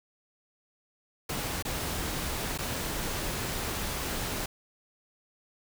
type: noise with dropouts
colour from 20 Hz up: pink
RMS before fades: -33 dBFS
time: 1.29-4.46 s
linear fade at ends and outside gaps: 5 ms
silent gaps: 1.625-1.65 / 2.578-2.586 s
effects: none